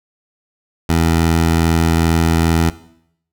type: tone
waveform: 15% pulse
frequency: 82.41 Hz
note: E2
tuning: in tune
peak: -6 dBFS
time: 0.89-2.7 s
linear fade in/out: 5 ms
effects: noise-tail reverb RT60 0.7 s tail -17 dB re dry